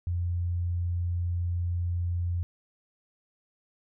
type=tone; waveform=sine; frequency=87.31 Hz; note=F2; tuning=in tune; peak=-26 dBFS; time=0.07-2.43 s; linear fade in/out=0 ms; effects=none